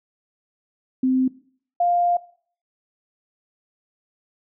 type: tone pair in turn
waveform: sine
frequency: 259 / 700.7 Hz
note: C4 / F5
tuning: -17 / +6 cents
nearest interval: octave + perfect fourth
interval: 1723 cents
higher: second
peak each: -16 dBFS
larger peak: neither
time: 1.03-1.28 / 1.8-2.17 s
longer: second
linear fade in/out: 5 ms
effects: noise-tail reverb RT60 0.5 s tail -19 dB re dry